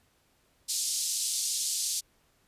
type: band-pass noise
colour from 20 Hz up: white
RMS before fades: -31 dBFS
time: 0.68-2.01 s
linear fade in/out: 20 ms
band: 4100 to 9400 Hz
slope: 24 dB/octave
effects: pink hiss -68 dBFS RMS until 2.47 s + resampled to 32000 Hz